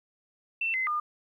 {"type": "tone with pitch steps", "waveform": "sine", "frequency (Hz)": [2684, 2053, 1211], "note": ["E7", "C7", "D#6"], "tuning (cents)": [31, -33, -47], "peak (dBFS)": -26, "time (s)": [0.61, 1], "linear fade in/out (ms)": 5, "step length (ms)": 130, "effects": ["11-bit"]}